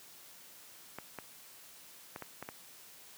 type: clicks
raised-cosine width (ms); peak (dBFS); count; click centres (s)
0.5; -26; 6; 0.986 / 1.187 / 2.161 / 2.223 / 2.426 / 2.489
effects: white hiss -55 dBFS RMS until 3.17 s + high-pass 100 Hz 12 dB/octave